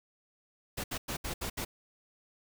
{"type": "noise bursts at uneven times", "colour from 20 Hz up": "pink", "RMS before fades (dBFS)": -36, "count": 6, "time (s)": [[0.77, 0.84], [0.91, 0.98], [1.08, 1.17], [1.24, 1.34], [1.41, 1.5], [1.57, 1.65]], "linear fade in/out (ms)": 10, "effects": []}